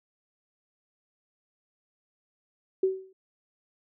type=tone with exponential decay; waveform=sine; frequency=379.7 Hz; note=F#4; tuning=45 cents sharp; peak=-18 dBFS; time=2.83-3.13 s; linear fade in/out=5 ms; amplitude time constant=64 ms; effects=none